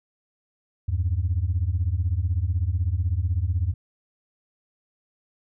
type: beating tone pair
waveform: sine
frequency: 80.4 / 96.4 Hz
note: E2 / G2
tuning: -43 / -28 cents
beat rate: 16 Hz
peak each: -23 dBFS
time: 0.88-3.74 s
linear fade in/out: 10 ms
effects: tanh soft clip ceiling -15 dBFS